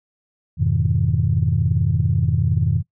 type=chord; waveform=sine; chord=F half-diminished seventh; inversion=none; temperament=just; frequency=87.31 / 104.77 / 125.72 / 157.15 Hz; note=F2 / Ab2 / Cb3 / Eb3; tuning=0 / +16 / +31 / +18 cents; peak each=-21 dBFS; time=0.57-2.83 s; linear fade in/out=50 ms; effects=noise-tail reverb RT60 0.1 s tail -19 dB re dry + tanh soft clip ceiling -6 dBFS